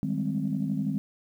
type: chord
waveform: sine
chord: Ab major seventh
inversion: second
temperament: equal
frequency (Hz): 155.56 / 196 / 207.7 / 261.6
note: Eb3 / G3 / Ab3 / C4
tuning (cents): 0 / 0 / 0 / 0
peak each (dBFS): -31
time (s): 0.03-0.98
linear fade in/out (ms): 0
effects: tanh soft clip ceiling -17 dBFS + 10-bit